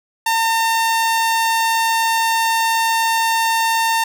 sawtooth tone, 907 Hz, A#5, 48 cents flat, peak -11 dBFS, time 0.26-4.04 s, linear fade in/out 5 ms, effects none

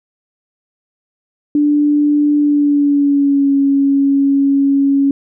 sine tone with pitch glide, 293.9 to 277.4 Hz, D4 to C#4, +1 to +1 cents, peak -9 dBFS, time 1.55-5.11 s, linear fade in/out 2 ms, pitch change -100 cents, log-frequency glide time 2.37-3.54 s, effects none

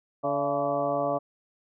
harmonic tone with a mistuned harmonic, 143.3 Hz, D3, 42 cents flat, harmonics 1 / 2 / 3 / 4 / 5 / 6 / 7 / 8, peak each -39 / -34 / -36 / -28 / -29 / -37 / -40 / -34 dBFS, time 0.23-1.19 s, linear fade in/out 20 ms, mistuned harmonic 5, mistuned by -71 cents, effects none

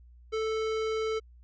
sine tone with hard clipping, 440 Hz, A4, in tune, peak -30 dBFS, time 0.32-1.2 s, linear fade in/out 20 ms, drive 18 dB, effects added 60 Hz sine -51 dBFS peak until 1.43 s + resampled to 16000 Hz

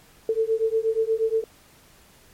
sine beating tone pair, 441.8 / 450.2 Hz, A4 / A4, +7 / +40 cents, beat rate 8.4 Hz, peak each -23 dBFS, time 0.29-1.44 s, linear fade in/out 2 ms, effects pink hiss -54 dBFS RMS until 2.33 s + MP3 64 kbps

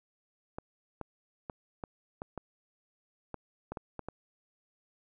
clicks, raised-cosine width 1 ms, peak -24 dBFS, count 11, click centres 0.585 / 1.013 / 1.498 / 1.838 / 2.219 / 2.377 / 3.343 / 3.72 / 3.772 / 3.993 / 4.086 s, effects none

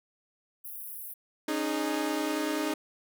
white high-pass noise, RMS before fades -41 dBFS, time 0.64-1.14 s, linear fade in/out 10 ms, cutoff 10000 Hz, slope 96 dB/octave
sawtooth chord, C# suspended second, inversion none, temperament equal with one note detuned, 277.2 / 307.4 / 415.3 Hz, C#4 / D#4 / G#4, 0 / -21 / 0 cents, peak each -31 / -26 / -32 dBFS, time 1.48-2.74 s, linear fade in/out 5 ms
effects none

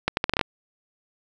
accelerating click train, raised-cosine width 0.3 ms, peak -5 dBFS, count 8, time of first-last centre 0.08-0.412 s, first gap 91 ms, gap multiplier 0.77, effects none

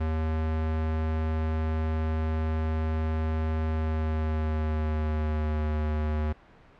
square tone with pitch glide, 79.1 to 76.54 Hz, D#2 to D#2, +29 to -28 cents, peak -26 dBFS, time 0-6.33 s, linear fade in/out 10 ms, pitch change -57 cents, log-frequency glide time 3.69-5.7 s, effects pink hiss -54 dBFS RMS until 6.79 s + low-pass 2000 Hz 12 dB/octave

